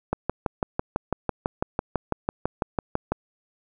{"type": "click train", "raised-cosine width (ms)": 1, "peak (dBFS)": -9, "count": 19, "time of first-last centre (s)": [0.13, 3.12], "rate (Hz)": 6.02, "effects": []}